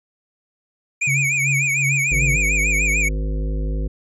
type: tone with vibrato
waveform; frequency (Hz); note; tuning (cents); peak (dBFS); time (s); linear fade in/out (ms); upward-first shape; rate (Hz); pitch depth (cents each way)
square; 2349; D7; 0; -18; 1.01-3.09; 10; triangle; 6.7; 130
type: tone with tremolo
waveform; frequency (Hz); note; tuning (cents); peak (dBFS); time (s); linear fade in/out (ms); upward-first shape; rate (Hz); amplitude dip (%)
sine; 138.59; C#3; 0; -19; 1.07-2.36; 5; sine; 2.7; 70
type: harmonic tone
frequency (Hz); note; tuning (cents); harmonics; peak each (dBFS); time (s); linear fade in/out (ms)
51.91; G#1; 0; 1 / 3 / 5 / 7 / 9 / 10; -20 / -30 / -34 / -37 / -39 / -40; 2.11-3.88; 10
effects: resampled to 24000 Hz